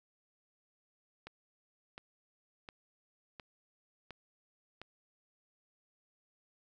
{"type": "click train", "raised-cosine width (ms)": 0.3, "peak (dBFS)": -30, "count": 6, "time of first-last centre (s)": [1.27, 4.816], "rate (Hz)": 1.41, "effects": []}